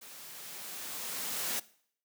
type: noise with level ramp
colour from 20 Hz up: white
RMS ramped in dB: -50 to -33 dBFS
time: 0.01-1.6 s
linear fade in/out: 10 ms
effects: noise-tail reverb RT60 0.6 s tail -20 dB re dry + high-pass 150 Hz 12 dB/octave